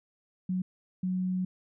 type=tone bursts at uneven times; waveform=sine; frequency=184.3 Hz; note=F#3; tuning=7 cents flat; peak=-27 dBFS; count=2; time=0.49-0.62 / 1.03-1.45 s; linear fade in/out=5 ms; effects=none